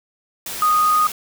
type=tone in noise; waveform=sine; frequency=1240 Hz; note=D#6; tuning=6 cents flat; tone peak=-13 dBFS; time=0.62-1.07 s; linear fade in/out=2 ms; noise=white; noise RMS=-29 dBFS; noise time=0.46-1.12 s; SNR=+13 dB; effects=none